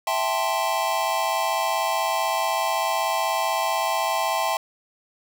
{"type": "chord", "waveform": "square", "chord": "A minor seventh", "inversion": "second", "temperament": "equal", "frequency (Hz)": [659.3, 784, 880, 1046.5], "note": ["E5", "G5", "A5", "C6"], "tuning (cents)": [0, 0, 0, 0], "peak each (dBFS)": -28, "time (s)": [0.07, 4.57], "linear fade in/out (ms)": 2, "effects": []}